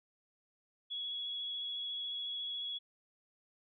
sine tone with vibrato, 3358 Hz, G#7, 18 cents sharp, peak -37 dBFS, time 0.9-2.79 s, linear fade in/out 20 ms, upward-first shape sine, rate 14 Hz, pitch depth 13 cents each way, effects none

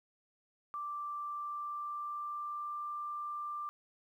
sine tone with pitch glide, 1174.7 to 1184.9 Hz, D6 to D6, 0 to +15 cents, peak -37 dBFS, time 0.74-3.69 s, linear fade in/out 0 ms, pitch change +15 cents, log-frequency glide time 1.12-2.85 s, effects 12-bit

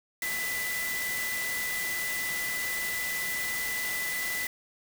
sine tone in noise, 1993 Hz, B6, 15 cents sharp, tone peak -31 dBFS, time 0.22-4.47 s, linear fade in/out 2 ms, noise white, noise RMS -35 dBFS, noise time 0.22-4.47 s, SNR +1 dB, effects none

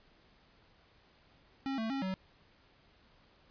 square tone with pitch steps, 270.8 / 222.7 / 272 / 188.8 Hz, C#4 / A3 / C#4 / F#3, -40 / +21 / -33 / +35 cents, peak -34 dBFS, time 1.66-2.14 s, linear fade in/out 0 ms, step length 120 ms, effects pink hiss -65 dBFS RMS until 3.5 s + resampled to 11025 Hz

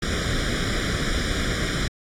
pink noise with comb filter, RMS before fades -24 dBFS, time 0.02-1.88 s, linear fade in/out 5 ms, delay 0.56 ms, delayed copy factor +0.9, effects low-pass 6000 Hz 12 dB/octave + AAC 64 kbps

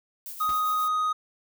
violet noise with tremolo, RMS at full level -37 dBFS, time 0.26-0.88 s, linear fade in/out 0 ms, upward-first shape sine, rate 7.5 Hz, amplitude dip 45%
triangle tone, 1249 Hz, D#6, 6 cents sharp, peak -21 dBFS, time 0.4-1.13 s, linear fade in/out 10 ms
pink noise with exponential decay, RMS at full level -37 dBFS, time 0.49-0.61 s, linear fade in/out 1 ms, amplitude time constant 26 ms
effects none

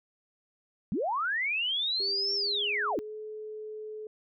sine linear two-way sweep, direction up then down, 156.8 to 5520 to 243.4 Hz, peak -27 dBFS, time 0.92-2.99 s, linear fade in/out 0 ms, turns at 2.34 s
sine tone with pitch glide, 396.3 to 429.7 Hz, G4 to A4, +19 to -41 cents, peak -37 dBFS, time 2-4.07 s, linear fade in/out 2 ms, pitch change +140 cents, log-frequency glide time 2.2-3.14 s
effects none

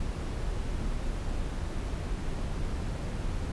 brown noise, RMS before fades -32 dBFS, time 0-3.52 s, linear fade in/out 5 ms, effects resampled to 24000 Hz

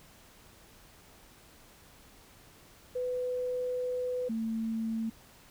sine tone pair in turn, 499.5 / 224.2 Hz, B4 / A3, +20 / +33 cents, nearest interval octave + major second, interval 1387 cents, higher first, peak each -30 / -30 dBFS, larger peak neither, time 2.95-4.29 / 4.29-5.1 s, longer first, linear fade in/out 10 ms, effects pink hiss -57 dBFS RMS until 5.5 s

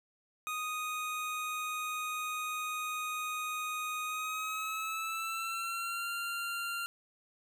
25% pulse tone with pitch glide, 1243 to 1387.2 Hz, D#6 to F6, -2 to -12 cents, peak -31 dBFS, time 0.47-6.86 s, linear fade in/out 0 ms, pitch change +190 cents, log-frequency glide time 4.05-6.09 s, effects none

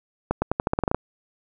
accelerating click train, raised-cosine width 1 ms, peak -7 dBFS, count 11, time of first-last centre 0.31-0.946 s, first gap 110 ms, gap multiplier 0.87, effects none

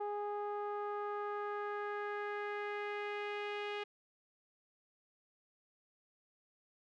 sawtooth tone with low-pass filter sweep, 412.9 Hz, G#4, 10 cents flat, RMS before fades -40 dBFS, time 0-3.84 s, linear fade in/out 10 ms, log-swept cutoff 900 to 2800 Hz, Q 2.3, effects none

